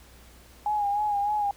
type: tone with vibrato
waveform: sine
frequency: 825 Hz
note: G#5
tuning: 12 cents flat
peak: -23 dBFS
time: 0.66-1.51 s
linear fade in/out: 2 ms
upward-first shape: sine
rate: 3.3 Hz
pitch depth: 44 cents each way
effects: added 60 Hz sine -53 dBFS peak until 1.56 s + pink hiss -54 dBFS RMS until 1.56 s